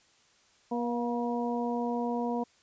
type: harmonic tone with a mistuned harmonic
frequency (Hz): 239.7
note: A#3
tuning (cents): +48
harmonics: 1 / 2 / 3 / 4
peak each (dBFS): -31 / -34 / -36 / -37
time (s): 0.71-2.44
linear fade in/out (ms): 10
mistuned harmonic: 3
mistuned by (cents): -23
effects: white hiss -64 dBFS RMS until 2.62 s + resampled to 16000 Hz